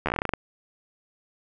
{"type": "slowing click train", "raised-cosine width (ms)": 0.5, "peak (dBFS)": -10, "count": 12, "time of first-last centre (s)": [0.06, 0.337], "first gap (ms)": 12, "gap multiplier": 1.14, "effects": []}